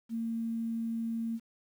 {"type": "tone with quantisation", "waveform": "sine", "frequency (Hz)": 228.2, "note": "A#3", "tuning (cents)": -37, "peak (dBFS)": -31, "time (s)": [0.09, 1.4], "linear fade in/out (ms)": 50, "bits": 10, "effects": []}